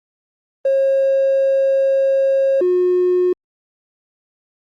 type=tone pair in turn; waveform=triangle; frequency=541 / 361.1 Hz; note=C#5 / F#4; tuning=-42 / -42 cents; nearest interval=perfect fifth; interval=700 cents; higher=first; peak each=-9 dBFS; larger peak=neither; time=0.65-2.61 / 2.61-3.33 s; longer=first; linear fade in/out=5 ms; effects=tanh soft clip ceiling -9 dBFS + Opus 24 kbps

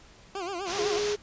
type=tone with vibrato; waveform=20% pulse; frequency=370 Hz; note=F#4; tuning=in tune; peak=-27 dBFS; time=0.35-0.99 s; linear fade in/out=2 ms; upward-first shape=sine; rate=8 Hz; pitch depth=150 cents each way
type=low-pass noise; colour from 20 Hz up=white; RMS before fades=-35 dBFS; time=0.65-1.17 s; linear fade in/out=50 ms; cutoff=6600 Hz; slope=48 dB/octave
type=tone; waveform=sine; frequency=415.3 Hz; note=G#4; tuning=in tune; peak=-26 dBFS; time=0.78-1.16 s; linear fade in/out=10 ms
effects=pink hiss -54 dBFS RMS until 1.22 s + resampled to 16000 Hz

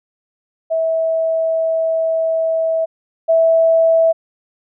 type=tone pair in turn; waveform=sine; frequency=650 / 654.9 Hz; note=E5 / E5; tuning=-24 / -11 cents; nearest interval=unison; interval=13 cents; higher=second; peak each=-14 / -9 dBFS; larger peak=second; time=0.7-2.86 / 3.28-4.13 s; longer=first; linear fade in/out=20 ms; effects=none

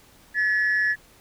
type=tone pair together; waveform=sine; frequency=1719 / 1915.6 Hz; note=A6 / A#6; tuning=-41 / +47 cents; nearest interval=major second; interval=188 cents; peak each=-19 / -24 dBFS; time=0.34-0.96 s; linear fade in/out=50 ms; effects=tanh soft clip ceiling -15 dBFS + pink hiss -54 dBFS RMS until 1.2 s

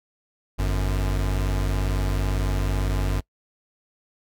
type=tone pair together; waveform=square; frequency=48.94 / 92.9 Hz; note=G1 / F#2; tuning=-2 / +7 cents; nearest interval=major seventh; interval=1109 cents; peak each=-23 / -28 dBFS; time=0.58-3.21 s; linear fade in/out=20 ms; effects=noise-tail reverb RT60 0.1 s tail -23 dB re dry

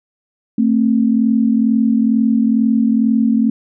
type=tone pair together; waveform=sine; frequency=223.3 / 265.5 Hz; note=A3 / C4; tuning=+26 / +25 cents; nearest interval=minor third; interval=299 cents; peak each=-12 / -16 dBFS; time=0.58-3.5 s; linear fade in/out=5 ms; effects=none

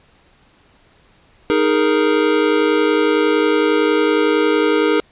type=chord; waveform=square; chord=D# suspended fourth; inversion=none; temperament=equal; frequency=311.1 / 415.3 / 466.2 Hz; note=D#4 / G#4 / A#4; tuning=0 / 0 / 0 cents; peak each=-18 dBFS; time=1.5-5 s; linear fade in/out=0 ms; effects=pink hiss -53 dBFS RMS until 5.11 s + resampled to 8000 Hz

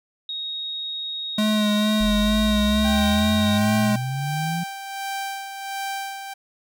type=tone; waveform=sine; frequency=3755 Hz; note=A#7; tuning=12 cents sharp; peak=-27 dBFS; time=0.29-3.58 s; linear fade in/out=2 ms
type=tone with vibrato; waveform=square; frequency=211.6 Hz; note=G#3; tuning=33 cents sharp; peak=-19 dBFS; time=1.38-3.96 s; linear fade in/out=5 ms; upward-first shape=sine; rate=2.2 Hz; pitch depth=22 cents each way
type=exponential sweep; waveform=sine; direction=up; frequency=44.36 to 174.61 Hz; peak=-24 dBFS; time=2-4.64 s; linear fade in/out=10 ms
type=tone with tremolo; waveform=sawtooth; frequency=784 Hz; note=G5; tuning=in tune; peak=-22 dBFS; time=2.84-6.34 s; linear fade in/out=10 ms; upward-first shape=sine; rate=1.4 Hz; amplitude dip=55%
effects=none

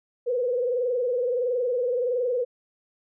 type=tone with frequency modulation; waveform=sine; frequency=493.9 Hz; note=B4; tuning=in tune; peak=-22 dBFS; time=0.26-2.45 s; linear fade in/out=20 ms; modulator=21.5 Hz; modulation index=1.1; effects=none

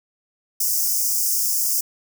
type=high-pass noise; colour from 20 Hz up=white; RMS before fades=-21 dBFS; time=0.6-1.81 s; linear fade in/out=5 ms; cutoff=5000 Hz; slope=96 dB/octave; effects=none

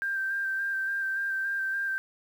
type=tone with vibrato; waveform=sine; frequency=1577 Hz; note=G6; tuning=10 cents sharp; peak=-27 dBFS; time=0.02-1.98 s; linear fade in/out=0 ms; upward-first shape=square; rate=3.5 Hz; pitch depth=17 cents each way; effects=9-bit

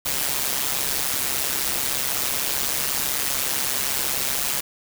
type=noise with amplitude modulation; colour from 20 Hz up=white; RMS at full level=-21 dBFS; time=0.05-4.61 s; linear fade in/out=10 ms; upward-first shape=sine; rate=136 Hz; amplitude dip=75%; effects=none

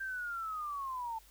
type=linear sweep; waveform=sine; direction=down; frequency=1587 to 880 Hz; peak=-36 dBFS; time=0-1.19 s; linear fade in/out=10 ms; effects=added 50 Hz sine -61 dBFS peak until 1.3 s + white hiss -62 dBFS RMS until 1.3 s

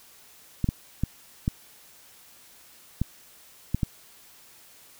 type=clicks; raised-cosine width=5 ms; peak=-11 dBFS; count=7; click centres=0.643 / 0.689 / 1.036 / 1.479 / 3.016 / 3.746 / 3.832 s; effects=white hiss -53 dBFS RMS until 4.99 s

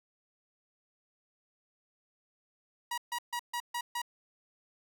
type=tone bursts; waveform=sawtooth; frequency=959 Hz; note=A#5; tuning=49 cents sharp; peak=-29 dBFS; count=6; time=2.91-4.018 s; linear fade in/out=5 ms; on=68 ms; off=140 ms; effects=none

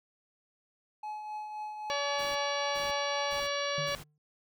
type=tone with tremolo; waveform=triangle; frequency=850 Hz; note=G#5; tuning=40 cents sharp; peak=-33 dBFS; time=1.03-3.4 s; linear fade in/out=5 ms; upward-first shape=triangle; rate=3.8 Hz; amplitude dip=45%
type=harmonic tone; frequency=570 Hz; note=C#5; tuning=48 cents sharp; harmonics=1 / 2 / 3 / 4 / 5 / 6 / 7 / 8 / 10; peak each=-34 / -37 / -39 / -40 / -41 / -42 / -42 / -43 / -44 dBFS; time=1.9-3.95 s; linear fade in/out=0 ms
type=noise bursts; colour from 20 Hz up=pink; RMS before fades=-47 dBFS; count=4; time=2.18-4.04 s; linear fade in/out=20 ms; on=180 ms; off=380 ms
type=tone with exponential decay; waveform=triangle; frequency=150 Hz; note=D3; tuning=37 cents sharp; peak=-32 dBFS; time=3.78-4.18 s; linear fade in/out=2 ms; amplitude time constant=85 ms
effects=none

